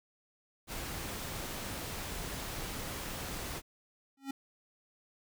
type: noise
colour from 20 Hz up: pink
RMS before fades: -40 dBFS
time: 0.67-3.62 s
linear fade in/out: 50 ms
type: tone with exponential growth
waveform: square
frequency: 272.4 Hz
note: C#4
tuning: 30 cents flat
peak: -33 dBFS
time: 4.17-4.31 s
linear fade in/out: 5 ms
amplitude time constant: 29 ms
effects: none